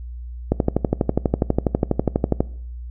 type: click train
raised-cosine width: 2 ms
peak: -3 dBFS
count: 24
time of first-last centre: 0.52-2.405 s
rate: 12.2 Hz
effects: noise-tail reverb RT60 0.6 s tail -21 dB re dry + added 60 Hz sine -30 dBFS peak until 2.9 s